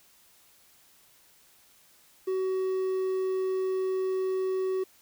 triangle tone with quantisation, 376.7 Hz, F#4, 31 cents sharp, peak -24 dBFS, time 2.27-4.84 s, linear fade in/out 10 ms, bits 9, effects white hiss -60 dBFS RMS until 5.01 s

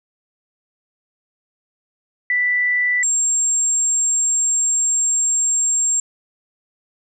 sine tone pair in turn, 1975.5 / 7458 Hz, B6 / A#8, 0 / 0 cents, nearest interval octave + major seventh, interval 2300 cents, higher second, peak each -15 dBFS, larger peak neither, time 2.3-3.03 / 3.03-6 s, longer second, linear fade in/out 2 ms, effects none

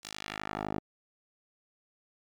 10% pulse tone with band-pass filter sweep, 51.91 Hz, G#1, in tune, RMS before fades -38 dBFS, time 0.03-0.8 s, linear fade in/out 10 ms, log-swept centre 6400 to 430 Hz, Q 1, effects none

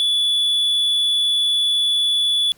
triangle tone, 3438 Hz, A7, 41 cents flat, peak -14 dBFS, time 0-2.52 s, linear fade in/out 0 ms, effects pink hiss -54 dBFS RMS until 2.57 s

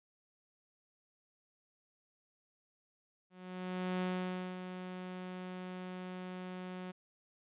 sawtooth tone with ADSR envelope, 183.1 Hz, F#3, 18 cents flat, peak -29 dBFS, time 3.3-6.92 s, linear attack 710 ms, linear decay 550 ms, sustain -9 dB, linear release 14 ms, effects resampled to 8000 Hz

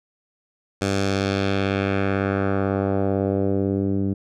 10% pulse tone with low-pass filter sweep, 98 Hz, G2, in tune, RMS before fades -22 dBFS, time 0.81-4.14 s, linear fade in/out 10 ms, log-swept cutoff 7700 to 250 Hz, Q 1.3, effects none

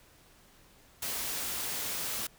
white noise, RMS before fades -35 dBFS, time 1.02-2.27 s, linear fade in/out 5 ms, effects pink hiss -60 dBFS RMS until 2.38 s

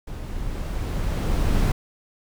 brown noise with level ramp, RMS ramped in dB -33 to -18 dBFS, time 0.07-1.72 s, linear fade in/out 5 ms, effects none

